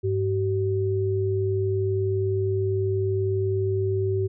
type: tone pair together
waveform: sine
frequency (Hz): 101.15 / 381.9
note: G#2 / G4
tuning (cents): -45 / -45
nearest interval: octave + major seventh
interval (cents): 2300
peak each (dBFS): -24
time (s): 0.03-4.28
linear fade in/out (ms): 20
effects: none